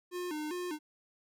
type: tone with vibrato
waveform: square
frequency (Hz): 329.6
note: E4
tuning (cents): 0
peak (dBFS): -36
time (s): 0.11-0.79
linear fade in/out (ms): 50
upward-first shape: square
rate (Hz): 2.5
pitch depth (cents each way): 140
effects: none